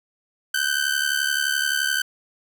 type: ring-modulated tone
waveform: sawtooth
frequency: 1535 Hz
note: G6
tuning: 37 cents flat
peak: -14 dBFS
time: 0.54-2.02 s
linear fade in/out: 5 ms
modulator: 35.8 Hz
effects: none